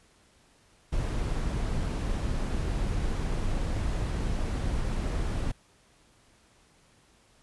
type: noise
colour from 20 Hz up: brown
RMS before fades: -29 dBFS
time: 0.92-5.52 s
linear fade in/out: 10 ms
effects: pink hiss -62 dBFS RMS until 7.42 s + resampled to 24000 Hz